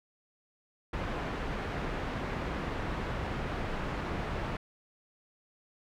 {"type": "low-pass noise", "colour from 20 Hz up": "pink", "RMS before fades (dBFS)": -35, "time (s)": [0.93, 4.57], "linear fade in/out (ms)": 5, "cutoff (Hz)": 2000, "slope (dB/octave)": 12, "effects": []}